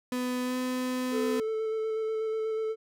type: tone with pitch glide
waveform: 35% pulse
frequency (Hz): 250.1 to 253.6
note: B3 to B3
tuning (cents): +22 to +46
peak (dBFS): -27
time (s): 0.12-1.4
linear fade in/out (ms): 2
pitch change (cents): +24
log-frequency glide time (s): 0.43-0.56
type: tone with vibrato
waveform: triangle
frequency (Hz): 440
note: A4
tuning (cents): 0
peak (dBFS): -26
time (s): 1.11-2.76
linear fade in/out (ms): 50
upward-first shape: square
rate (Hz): 8.2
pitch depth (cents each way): 11
effects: none